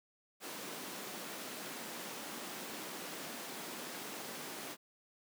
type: high-pass noise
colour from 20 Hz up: pink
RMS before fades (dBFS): -45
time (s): 0.4-4.77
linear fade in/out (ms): 50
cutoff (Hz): 200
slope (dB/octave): 24
effects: none